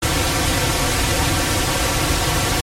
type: noise with comb filter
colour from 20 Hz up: pink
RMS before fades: -18 dBFS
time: 0.02-2.61 s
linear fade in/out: 10 ms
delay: 4.8 ms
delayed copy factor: -0.75
effects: low-pass 11000 Hz 12 dB/octave + MP3 64 kbps